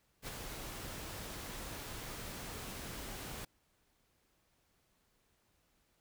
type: noise with ADSR envelope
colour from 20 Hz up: pink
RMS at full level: -41 dBFS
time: 0.22-3.45 s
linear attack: 58 ms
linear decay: 11 ms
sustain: -4 dB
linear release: 5 ms
effects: pink hiss -75 dBFS RMS until 6 s